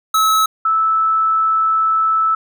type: tone pair in turn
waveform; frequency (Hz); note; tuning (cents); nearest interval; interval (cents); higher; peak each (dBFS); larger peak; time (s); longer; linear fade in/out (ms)
square / sine; 1295 / 1311.6; E6 / E6; -31 / -9; unison; 22; second; -12; neither; 0.14-0.46 / 0.65-2.35; second; 5
effects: none